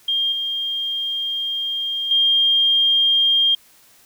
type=tone with level steps; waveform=sine; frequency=3210 Hz; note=G7; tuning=40 cents sharp; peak=-17 / -21 / -13 dBFS; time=0.08-3.55 s; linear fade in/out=5 ms; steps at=0.32 / 2.11 s; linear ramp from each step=2 ms; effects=white hiss -52 dBFS RMS until 4.05 s